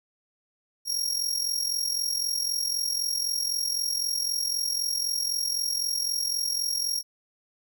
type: tone with amplitude modulation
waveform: sawtooth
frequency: 5590 Hz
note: F8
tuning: 1 cent sharp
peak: -20 dBFS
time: 0.85-7.03 s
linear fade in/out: 50 ms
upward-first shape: sine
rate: 43.9 Hz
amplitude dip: 70%
effects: none